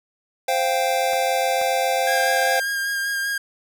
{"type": "chord", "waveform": "square", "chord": "C suspended fourth", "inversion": "none", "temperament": "just", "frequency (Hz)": [523.3, 697.7, 784.9], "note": ["C5", "F5", "G5"], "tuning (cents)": [0, -2, 2], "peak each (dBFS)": -24, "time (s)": [0.48, 2.6], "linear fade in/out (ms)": 5}
{"type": "clicks", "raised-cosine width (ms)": 0.5, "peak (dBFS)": -21, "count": 2, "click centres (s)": [1.133, 1.615]}
{"type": "tone with vibrato", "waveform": "45% pulse", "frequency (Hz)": 1617, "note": "G#6", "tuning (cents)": -47, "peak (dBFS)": -22, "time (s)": [2.07, 3.38], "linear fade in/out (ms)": 5, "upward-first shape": "sine", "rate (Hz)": 5.1, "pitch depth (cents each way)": 19}
{"effects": []}